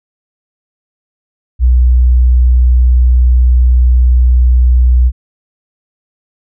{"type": "tone", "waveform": "sine", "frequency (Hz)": 61.74, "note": "B1", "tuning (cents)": 0, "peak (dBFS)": -4, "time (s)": [1.59, 5.12], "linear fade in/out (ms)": 50, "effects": []}